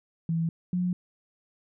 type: tone pair in turn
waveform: sine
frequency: 164.81 / 179.53 Hz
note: E3 / F3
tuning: 0 / +48 cents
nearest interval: minor second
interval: 148 cents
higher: second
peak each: -24 dBFS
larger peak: neither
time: 0.29-0.49 / 0.73-0.93 s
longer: neither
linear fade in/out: 2 ms
effects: none